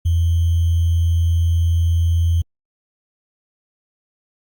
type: tone with sample-and-hold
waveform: sine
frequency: 84.1 Hz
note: E2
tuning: 35 cents sharp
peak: -13 dBFS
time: 0.05-2.42 s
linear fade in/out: 10 ms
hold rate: 3150 Hz
effects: Opus 48 kbps